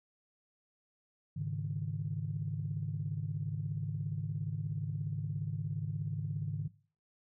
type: chord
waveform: sine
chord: Ab suspended fourth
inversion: none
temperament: equal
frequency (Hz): 103.83 / 138.59 / 155.56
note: Ab2 / Db3 / Eb3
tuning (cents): 0 / 0 / 0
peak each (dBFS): -39 / -38 / -37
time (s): 1.36-6.68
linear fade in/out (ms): 10
effects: noise-tail reverb RT60 0.4 s tail -18 dB re dry + tanh soft clip ceiling -24 dBFS